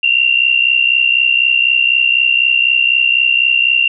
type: tone pair together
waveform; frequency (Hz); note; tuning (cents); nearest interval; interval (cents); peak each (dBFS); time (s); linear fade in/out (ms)
sine; 2730 / 2794; F7 / F7; -40 / 0; unison; 40; -12; 0.03-3.88; 5
effects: none